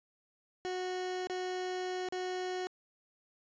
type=tone with dropouts; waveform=30% pulse; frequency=366.9 Hz; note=F#4; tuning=15 cents flat; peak=-32 dBFS; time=0.65-2.67 s; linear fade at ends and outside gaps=0 ms; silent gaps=1.271-1.298 / 2.087-2.124 s; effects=resampled to 16000 Hz